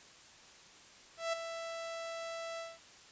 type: tone with ADSR envelope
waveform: sawtooth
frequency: 663 Hz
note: E5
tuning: 10 cents sharp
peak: -27 dBFS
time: 1.17-2.79 s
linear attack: 160 ms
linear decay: 9 ms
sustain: -9 dB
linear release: 200 ms
effects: white hiss -57 dBFS RMS until 3.11 s + resampled to 16000 Hz